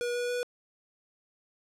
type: tone with pitch steps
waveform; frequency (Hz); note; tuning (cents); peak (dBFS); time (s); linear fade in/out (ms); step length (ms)
square; 482.6 / 486.2 / 489.9; B4 / B4 / B4; -40 / -27 / -14; -30; 0.01-0.43; 0; 140
effects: low-pass 10000 Hz 12 dB/octave + 10-bit